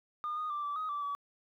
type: tone with pitch steps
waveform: sine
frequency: 1215 / 1235 / 1177 / 1161 / 1257 / 1163 / 1143 Hz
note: D#6 / D#6 / D6 / D6 / D#6 / D6 / D6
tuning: -42 / -13 / +3 / -20 / +17 / -17 / -47 cents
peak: -32 dBFS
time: 0.24-1.15 s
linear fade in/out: 0 ms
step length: 130 ms
effects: tanh soft clip ceiling -30 dBFS + 12-bit